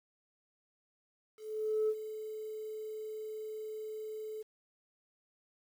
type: tone with ADSR envelope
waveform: sine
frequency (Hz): 432.6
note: A4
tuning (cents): -29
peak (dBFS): -26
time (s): 1.37-4.43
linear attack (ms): 520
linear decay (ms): 53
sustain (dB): -13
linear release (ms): 14
effects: tanh soft clip ceiling -24 dBFS + 10-bit